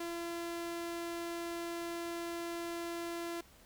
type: tone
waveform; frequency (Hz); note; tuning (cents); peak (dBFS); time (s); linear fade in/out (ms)
sawtooth; 340; F4; -46; -34; 0-3.41; 5
effects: pink hiss -61 dBFS RMS until 3.65 s